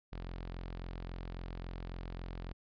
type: tone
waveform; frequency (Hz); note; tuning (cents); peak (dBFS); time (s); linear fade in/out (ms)
sawtooth; 43.65; F1; 0; -37; 0.12-2.53; 10
effects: resampled to 11025 Hz